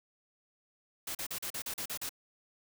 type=noise bursts; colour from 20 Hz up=white; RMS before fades=-38 dBFS; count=9; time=1.07-2.093 s; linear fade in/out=5 ms; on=79 ms; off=39 ms; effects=none